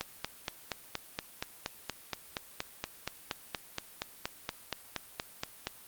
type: click train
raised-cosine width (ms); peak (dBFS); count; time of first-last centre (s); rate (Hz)
0.2; -15; 25; 0.01-5.67; 4.24
effects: white hiss -53 dBFS RMS until 5.87 s + Opus 32 kbps